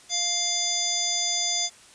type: harmonic tone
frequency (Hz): 698.5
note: F5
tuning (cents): 0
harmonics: 1 / 3 / 5 / 7 / 9 / 10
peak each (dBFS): -36 / -36 / -29 / -29 / -29 / -30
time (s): 0.09-1.7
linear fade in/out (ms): 50
effects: white hiss -51 dBFS RMS until 1.94 s + resampled to 22050 Hz